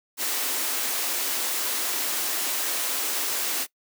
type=high-pass noise; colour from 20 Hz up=white; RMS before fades=-27 dBFS; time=0.17-3.67 s; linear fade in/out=50 ms; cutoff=240 Hz; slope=96 dB/octave; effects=noise-tail reverb RT60 0.1 s tail -21 dB re dry